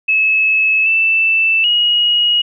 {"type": "tone with pitch steps", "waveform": "sine", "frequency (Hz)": [2592, 2652, 2892], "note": ["E7", "E7", "F#7"], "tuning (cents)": [-30, 10, -40], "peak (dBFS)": -10, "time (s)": [0.08, 2.42], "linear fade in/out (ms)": 10, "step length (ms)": 780, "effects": []}